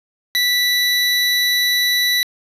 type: tone pair together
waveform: square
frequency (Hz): 1970 / 3940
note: B6 / B7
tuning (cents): -5 / -5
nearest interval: octave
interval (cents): 1200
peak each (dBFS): -19 / -17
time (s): 0.35-2.23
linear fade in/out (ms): 0
effects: resampled to 32000 Hz + 9-bit